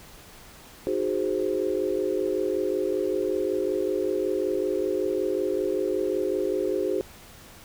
sine chord, Ab dominant seventh, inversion second, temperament equal, 311.1 / 370 / 415.3 / 523.3 Hz, Eb4 / Gb4 / Ab4 / C5, 0 / 0 / 0 / 0 cents, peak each -32 / -27 / -28 / -30 dBFS, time 0.87-7.01 s, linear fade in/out 0 ms, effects pink hiss -48 dBFS RMS until 7.64 s

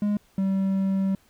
triangle tone pair in turn, 206.7 / 192.87 Hz, G#3 / G3, -8 / -28 cents, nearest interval minor second, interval 120 cents, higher first, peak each -19 dBFS, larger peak neither, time 0.02-0.17 / 0.38-1.15 s, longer second, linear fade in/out 2 ms, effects pink hiss -61 dBFS RMS until 1.29 s

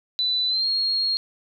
sine tone with pitch glide, 3987 to 4273 Hz, B7 to C8, +16 to +36 cents, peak -20 dBFS, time 0.19-1.17 s, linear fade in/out 0 ms, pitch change +120 cents, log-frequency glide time 0.47-0.68 s, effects none

